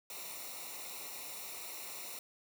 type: noise with comb filter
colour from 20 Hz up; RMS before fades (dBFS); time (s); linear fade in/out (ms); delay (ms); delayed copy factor
white; -45; 0.1-2.19; 2; 0.62; -0.75
effects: none